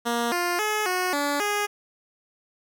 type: tone with pitch steps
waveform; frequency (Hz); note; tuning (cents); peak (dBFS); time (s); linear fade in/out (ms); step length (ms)
10% pulse; 235.9 / 351.1 / 425.8 / 365.4 / 287.5 / 412.9; A#3 / F4 / G#4 / F#4 / D4 / G#4; +21 / +9 / +43 / -22 / -37 / -10; -15; 0.05-1.67; 20; 270
effects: none